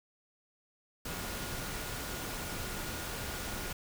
sine tone in noise, 1435 Hz, F6, 47 cents sharp, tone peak -49 dBFS, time 1.05-3.73 s, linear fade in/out 5 ms, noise pink, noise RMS -39 dBFS, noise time 1.05-3.73 s, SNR -13 dB, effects none

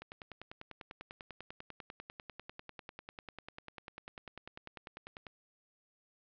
click train, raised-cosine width 0.3 ms, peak -29 dBFS, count 54, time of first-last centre 0.02-5.268 s, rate 10.1 Hz, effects low-pass 4000 Hz 12 dB/octave

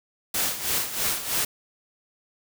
white noise with tremolo, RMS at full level -24 dBFS, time 0.34-1.45 s, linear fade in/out 5 ms, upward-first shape sine, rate 3.1 Hz, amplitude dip 70%, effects none

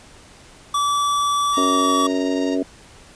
square tone with pitch glide, 1154 to 1140.7 Hz, D6 to C#6, -31 to +49 cents, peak -18 dBFS, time 0.74-2.07 s, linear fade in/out 5 ms, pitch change -20 cents, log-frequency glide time 1.7-1.94 s
10% pulse tone with tremolo, 932.3 Hz, A#5, in tune, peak -22 dBFS, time 1.52-2.58 s, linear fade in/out 50 ms, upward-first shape sine, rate 19 Hz, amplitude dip 45%
harmonic tone, 92.5 Hz, F#2, in tune, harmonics 3 / 4 / 5 / 6 / 7, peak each -20 / -27 / -27 / -31 / -29 dBFS, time 1.57-2.63 s, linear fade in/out 5 ms
effects pink hiss -46 dBFS RMS until 3.15 s + resampled to 22050 Hz

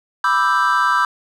triangle chord, E minor seventh, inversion second, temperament equal with one note detuned, 987.8 / 1182.1 / 1318.5 / 1568 Hz, B5 / D6 / E6 / G6, 0 / +11 / 0 / 0 cents, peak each -17 dBFS, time 0.24-1.05 s, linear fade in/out 2 ms, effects tanh soft clip ceiling -3 dBFS

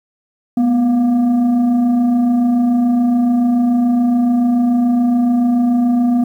sine tone with frequency modulation, 244 Hz, B3, 21 cents flat, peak -9 dBFS, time 0.57-6.24 s, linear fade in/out 5 ms, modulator 461 Hz, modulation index 0.35, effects tanh soft clip ceiling -8 dBFS + 8-bit

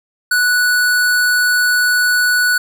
square tone, 1477 Hz, F#6, 3 cents flat, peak -12 dBFS, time 0.31-2.58 s, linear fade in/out 5 ms, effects none

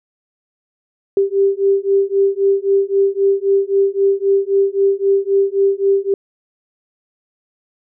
sine beating tone pair, 392 / 395.8 Hz, G4 / G4, 0 / +17 cents, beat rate 3.8 Hz, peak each -15 dBFS, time 1.17-6.14 s, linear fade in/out 2 ms, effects none

